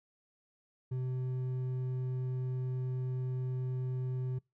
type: tone with hard clipping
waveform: sine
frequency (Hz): 127.9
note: C3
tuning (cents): -39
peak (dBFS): -34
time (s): 0.91-4.39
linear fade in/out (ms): 10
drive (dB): 5
effects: noise-tail reverb RT60 0.2 s tail -24 dB re dry